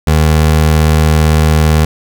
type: tone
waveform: 25% pulse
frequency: 77.78 Hz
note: D#2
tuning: in tune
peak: -3 dBFS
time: 0.07-1.85 s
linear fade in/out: 5 ms
effects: none